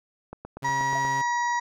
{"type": "click train", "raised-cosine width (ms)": 1, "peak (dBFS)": -23, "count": 7, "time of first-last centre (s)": [0.33, 1.05], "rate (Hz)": 8.33}
{"type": "tone with vibrato", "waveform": "sawtooth", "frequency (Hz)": 135.7, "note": "C#3", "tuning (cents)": -36, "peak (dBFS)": -30, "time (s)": [0.62, 1.22], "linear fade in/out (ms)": 10, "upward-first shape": "sine", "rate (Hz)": 3.6, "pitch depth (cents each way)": 11}
{"type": "harmonic tone", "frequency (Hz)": 959, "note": "A#5", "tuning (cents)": 49, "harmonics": [1, 2, 4, 5, 6, 7], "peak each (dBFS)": [-24, -29, -46, -47, -42, -45], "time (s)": [0.64, 1.6], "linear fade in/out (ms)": 10}
{"type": "tone with exponential decay", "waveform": "sine", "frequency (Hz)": 675, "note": "E5", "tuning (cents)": 41, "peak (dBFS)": -30, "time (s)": [0.95, 1.08], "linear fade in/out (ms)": 5, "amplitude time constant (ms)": 28}
{"effects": []}